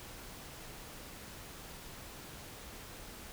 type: silence
effects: pink hiss -49 dBFS RMS until 3.32 s